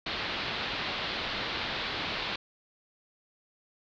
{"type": "low-pass noise", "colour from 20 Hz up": "white", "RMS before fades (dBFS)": -34, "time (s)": [0.06, 2.36], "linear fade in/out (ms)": 5, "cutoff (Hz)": 4300, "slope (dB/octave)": 48, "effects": []}